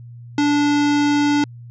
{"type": "tone", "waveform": "square", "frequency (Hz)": 291.2, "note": "D4", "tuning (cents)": -15, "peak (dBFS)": -15, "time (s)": [0.38, 1.44], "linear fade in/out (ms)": 2, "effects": ["added 119 Hz sine -35 dBFS peak until 1.7 s", "resampled to 16000 Hz"]}